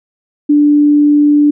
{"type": "tone", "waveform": "sine", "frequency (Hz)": 293.7, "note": "D4", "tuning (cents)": 0, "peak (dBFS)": -5, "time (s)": [0.49, 1.51], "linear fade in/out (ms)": 10, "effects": []}